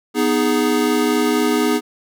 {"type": "chord", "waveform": "square", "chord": "G# minor", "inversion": "first", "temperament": "equal", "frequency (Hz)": [246.9, 311.1, 415.3], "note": ["B3", "D#4", "G#4"], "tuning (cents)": [0, 0, 0], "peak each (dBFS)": -20, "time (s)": [0.14, 1.81], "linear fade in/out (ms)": 50, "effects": []}